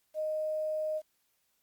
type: tone with quantisation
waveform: sine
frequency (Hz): 620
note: D#5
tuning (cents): -6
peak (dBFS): -30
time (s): 0.14-1.02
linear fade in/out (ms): 50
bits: 10
effects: white hiss -75 dBFS RMS until 1.62 s + Opus 48 kbps